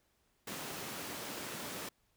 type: high-pass noise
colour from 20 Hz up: pink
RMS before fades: -43 dBFS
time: 0.47-1.89 s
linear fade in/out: 5 ms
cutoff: 180 Hz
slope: 12 dB/octave
effects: pink hiss -75 dBFS RMS until 2.16 s